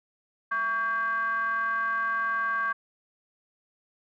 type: ring-modulated tone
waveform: triangle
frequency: 230.1 Hz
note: A#3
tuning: 22 cents flat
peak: -20 dBFS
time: 0.51-2.73 s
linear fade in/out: 10 ms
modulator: 1360 Hz
effects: none